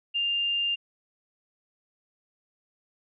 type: tone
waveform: sine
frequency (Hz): 2800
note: F7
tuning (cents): +4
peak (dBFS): -24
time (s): 0.14-0.76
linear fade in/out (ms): 20
effects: none